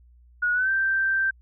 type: tone with pitch glide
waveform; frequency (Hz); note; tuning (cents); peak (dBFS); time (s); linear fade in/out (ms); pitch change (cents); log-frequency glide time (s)
sine; 1453 to 1566.3; F#6 to G6; -32 to -2; -20; 0.42-1.31; 10; +130; 0.53-0.7
effects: added 60 Hz sine -51 dBFS peak until 1.41 s